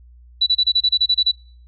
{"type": "tone bursts", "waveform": "sine", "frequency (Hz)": 3951, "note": "B7", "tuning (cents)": 0, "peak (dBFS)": -12, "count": 11, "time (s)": [0.41, 1.316], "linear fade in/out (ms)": 10, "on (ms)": 56, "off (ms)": 29, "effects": ["noise-tail reverb RT60 0.5 s tail -25 dB re dry", "added 60 Hz sine -43 dBFS peak until 1.67 s"]}